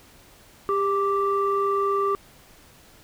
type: tone pair together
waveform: sine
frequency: 398.6 / 1172 Hz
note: G4 / D6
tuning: +29 / -4 cents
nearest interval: octave + perfect fifth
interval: 1867 cents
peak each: -22 dBFS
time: 0.69-2.15 s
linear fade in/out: 0 ms
effects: tanh soft clip ceiling -14 dBFS + pink hiss -52 dBFS RMS until 3.03 s